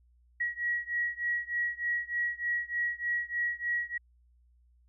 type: beating tone pair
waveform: sine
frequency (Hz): 1911 / 1914.3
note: A#6 / A#6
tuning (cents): +43 / +45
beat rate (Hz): 3.3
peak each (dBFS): -32 / -33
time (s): 0.4-3.98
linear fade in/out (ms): 10
effects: added 60 Hz sine -61 dBFS peak until 4.88 s